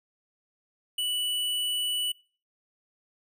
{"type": "tone", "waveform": "square", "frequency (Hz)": 2960, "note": "F#7", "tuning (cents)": 0, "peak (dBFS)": -27, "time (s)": [0.98, 2.12], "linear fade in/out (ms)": 5, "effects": ["noise-tail reverb RT60 0.4 s tail -23 dB re dry"]}